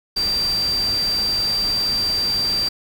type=tone in noise; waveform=sine; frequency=4700 Hz; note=D8; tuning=1 cent sharp; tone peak=-18 dBFS; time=0.16-2.69 s; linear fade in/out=10 ms; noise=pink; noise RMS=-31 dBFS; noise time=0.16-2.69 s; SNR=+10 dB; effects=none